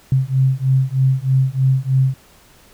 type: beating tone pair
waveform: sine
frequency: 130.81 / 134.01 Hz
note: C3 / C3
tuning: 0 / +42 cents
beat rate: 3.2 Hz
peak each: -16 dBFS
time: 0.12-2.14 s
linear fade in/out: 2 ms
effects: pink hiss -49 dBFS RMS until 2.73 s